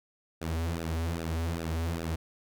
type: tone with flanger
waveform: sawtooth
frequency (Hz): 82.41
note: E2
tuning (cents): 0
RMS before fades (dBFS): -32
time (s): 0.41-2.16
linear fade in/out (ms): 10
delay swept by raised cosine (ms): 0.93 to 6.43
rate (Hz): 2.5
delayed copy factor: -0.95
effects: none